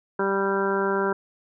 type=harmonic tone; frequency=196 Hz; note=G3; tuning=in tune; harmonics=1 / 2 / 3 / 4 / 5 / 6 / 7 / 8; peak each=-30 / -24 / -32 / -35 / -29 / -40 / -30 / -32 dBFS; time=0.19-1.13 s; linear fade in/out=5 ms; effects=none